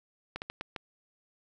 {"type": "slowing click train", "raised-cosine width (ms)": 0.3, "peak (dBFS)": -20, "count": 5, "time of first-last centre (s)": [0.36, 0.762], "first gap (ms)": 59, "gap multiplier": 1.37, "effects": []}